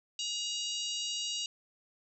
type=harmonic tone with a mistuned harmonic; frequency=954 Hz; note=A#5; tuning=40 cents sharp; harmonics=3 / 4 / 5 / 6 / 7 / 8; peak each=-37 / -39 / -41 / -43 / -44 / -45 dBFS; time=0.19-1.46 s; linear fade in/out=2 ms; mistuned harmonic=5; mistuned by=-43 cents; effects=none